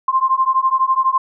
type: beating tone pair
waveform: sine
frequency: 1046.5 / 1058.5 Hz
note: C6 / C6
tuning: 0 / +20 cents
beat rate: 12 Hz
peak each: -16 / -16 dBFS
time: 0.08-1.18 s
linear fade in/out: 5 ms
effects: none